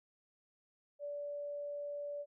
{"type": "tone", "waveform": "sine", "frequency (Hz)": 579, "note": "D5", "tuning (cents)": -25, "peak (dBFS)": -39, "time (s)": [0.99, 2.26], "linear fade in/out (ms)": 50, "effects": []}